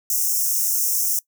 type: high-pass noise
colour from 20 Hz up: white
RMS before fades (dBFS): -21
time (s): 0.1-1.19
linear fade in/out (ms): 2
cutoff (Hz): 5400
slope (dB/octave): 96
effects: noise-tail reverb RT60 0.1 s tail -21 dB re dry